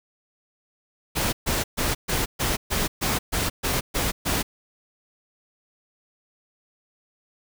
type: noise bursts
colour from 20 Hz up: pink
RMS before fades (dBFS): -24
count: 11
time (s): 1.15-4.43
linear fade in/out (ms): 20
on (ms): 180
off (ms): 130
effects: none